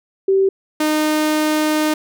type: tone pair in turn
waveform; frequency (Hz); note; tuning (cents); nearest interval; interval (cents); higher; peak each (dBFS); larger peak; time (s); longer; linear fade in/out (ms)
sine / sawtooth; 386.7 / 306.9; G4 / D#4; -24 / -24; major third; 400; first; -11; neither; 0.28-0.49 / 0.8-1.94; second; 5
effects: none